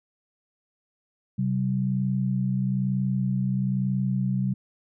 sine tone pair together, 130.81 / 191.88 Hz, C3 / G3, 0 / -37 cents, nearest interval perfect fifth, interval 663 cents, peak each -25 dBFS, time 1.38-4.54 s, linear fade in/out 10 ms, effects none

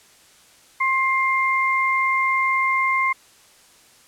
sine tone pair together, 1064 / 2106 Hz, C6 / C7, +29 / +11 cents, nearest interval octave, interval 1182 cents, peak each -20 dBFS, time 0.8-3.13 s, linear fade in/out 10 ms, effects white hiss -52 dBFS RMS until 4.07 s + low-pass 10000 Hz 12 dB/octave

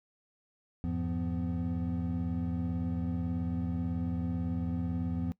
triangle tone cluster, 85.1 / 103.3 / 172.4 / 251.1 Hz, F2 / G#2 / F3 / B3, -44 / -9 / -22 / +29 cents, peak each -33 / -39 / -32 / -33 dBFS, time 0.84-5.32 s, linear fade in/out 0 ms, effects noise-tail reverb RT60 0.1 s tail -22 dB re dry + tanh soft clip ceiling -21 dBFS

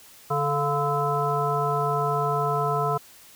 harmonic tone with a mistuned harmonic, 145.3 Hz, D3, 18 cents flat, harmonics 1 / 3 / 5 / 7 / 9, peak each -28 / -28 / -28 / -28 / -28 dBFS, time 0.3-2.98 s, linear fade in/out 10 ms, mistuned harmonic 5, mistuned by -65 cents, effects white hiss -50 dBFS RMS until 3.35 s

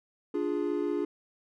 triangle chord, D diminished, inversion none, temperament equal, 293.7 / 349.2 / 415.3 Hz, D4 / F4 / Ab4, 0 / 0 / 0 cents, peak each -30 dBFS, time 0.34-1.05 s, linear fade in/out 5 ms, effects none

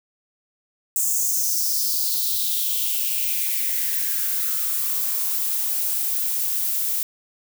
violet noise with high-pass filter sweep, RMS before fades -23 dBFS, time 0.96-7.03 s, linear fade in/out 0 ms, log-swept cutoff 7500 to 400 Hz, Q 4.1, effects none

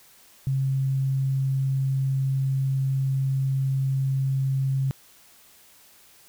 sine tone, 134.5 Hz, C3, 48 cents sharp, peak -21 dBFS, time 0.47-4.91 s, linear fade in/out 0 ms, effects white hiss -54 dBFS RMS until 6.28 s

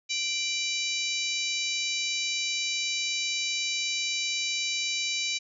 harmonic tone with a mistuned harmonic, 784 Hz, G5, in tune, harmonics 3 / 4 / 5 / 6 / 7 / 8 / 9, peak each -32 / -37 / -32 / -38 / -37 / -36 / -40 dBFS, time 0.09-5.39 s, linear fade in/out 20 ms, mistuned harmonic 4, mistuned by -90 cents, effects none

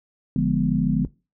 sine chord, D diminished seventh, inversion none, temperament equal, 146.83 / 174.61 / 207.7 / 246.9 Hz, D3 / F3 / Ab3 / Cb4, 0 / 0 / 0 / 0 cents, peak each -24 dBFS, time 0.36-1.05 s, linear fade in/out 2 ms
sine tone, 50.3 Hz, G1, 45 cents sharp, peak -30 dBFS, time 0.37-1.08 s, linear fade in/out 10 ms
effects noise-tail reverb RT60 0.3 s tail -22 dB re dry

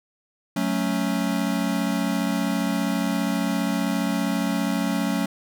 square chord, F# minor, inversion none, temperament equal, 185 / 220 / 277.2 Hz, F#3 / A3 / C#4, 0 / 0 / 0 cents, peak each -27 dBFS, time 0.56-5.26 s, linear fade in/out 5 ms, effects none

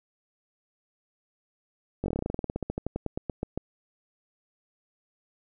slowing click train, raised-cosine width 2 ms, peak -16 dBFS, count 25, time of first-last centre 2.04-3.576 s, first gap 20 ms, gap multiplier 1.09, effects none

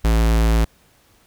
square tone, 55.7 Hz, A1, 22 cents sharp, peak -14 dBFS, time 0.04-0.65 s, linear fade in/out 10 ms, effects pink hiss -56 dBFS RMS until 1.26 s

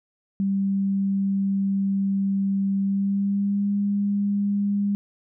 sine tone with pitch glide, 196 to 202.1 Hz, G3 to G#3, 0 to -47 cents, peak -20 dBFS, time 0.4-4.95 s, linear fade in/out 0 ms, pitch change +53 cents, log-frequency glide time 2.8-3.71 s, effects none

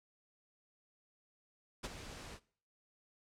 pink noise with ADSR envelope, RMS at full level -39 dBFS, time 1.83-2.4 s, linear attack 16 ms, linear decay 30 ms, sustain -10 dB, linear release 67 ms, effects noise-tail reverb RT60 0.5 s tail -21 dB re dry + low-pass 8000 Hz 12 dB/octave

